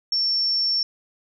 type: tone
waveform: sine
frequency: 5440 Hz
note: F8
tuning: 46 cents flat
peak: -19 dBFS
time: 0.12-0.83 s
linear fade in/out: 2 ms
effects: none